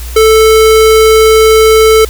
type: tone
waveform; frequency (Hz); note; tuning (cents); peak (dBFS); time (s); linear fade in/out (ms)
square; 440; A4; 0; -3; 0.16-2.05; 5
effects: added 60 Hz sine -19 dBFS peak until 2.09 s + white hiss -29 dBFS RMS until 2.09 s